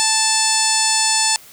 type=harmonic tone; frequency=880 Hz; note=A5; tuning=in tune; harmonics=1 / 2 / 3 / 4 / 5 / 6 / 7 / 8 / 9 / 10; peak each=-22 / -27 / -25 / -27 / -22 / -22 / -28 / -22 / -24 / -22 dBFS; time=0-1.36 s; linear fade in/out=0 ms; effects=white hiss -43 dBFS RMS until 1.52 s